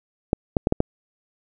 clicks, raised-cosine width 2 ms, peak -4 dBFS, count 5, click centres 0.331 / 0.568 / 0.671 / 0.724 / 0.804 s, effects none

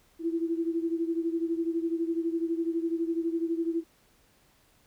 sine beating tone pair, 329.6 / 341.6 Hz, E4 / F4, 0 / -38 cents, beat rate 12 Hz, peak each -28 / -32 dBFS, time 0.19-3.84 s, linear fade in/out 50 ms, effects pink hiss -64 dBFS RMS until 4.86 s

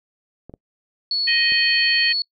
clicks, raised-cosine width 2 ms, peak -25 dBFS, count 3, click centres 0.496 / 0.539 / 1.521 s
sine tone, 4401 Hz, C#8, 13 cents flat, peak -19 dBFS, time 1.11-2.22 s, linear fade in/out 2 ms
harmonic tone, 625 Hz, D#5, 8 cents sharp, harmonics 3 / 4 / 5, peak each -21 / -22 / -23 dBFS, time 1.27-2.13 s, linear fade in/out 10 ms
effects noise-tail reverb RT60 0.1 s tail -25 dB re dry

